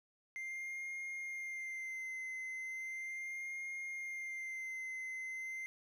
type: tone with vibrato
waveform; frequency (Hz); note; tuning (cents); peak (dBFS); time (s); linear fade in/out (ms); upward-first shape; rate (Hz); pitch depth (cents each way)
triangle; 2093; C7; 0; -39; 0.36-5.66; 0; sine; 0.37; 30
effects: none